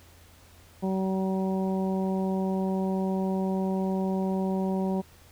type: harmonic tone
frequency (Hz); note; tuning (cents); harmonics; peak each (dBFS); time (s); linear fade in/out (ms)
190; F#3; +46; 1 / 2 / 3 / 4 / 5; -26 / -32 / -36 / -38 / -40; 0.82-5.02; 20
effects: added 84 Hz sine -55 dBFS peak until 5.31 s + pink hiss -56 dBFS RMS until 5.31 s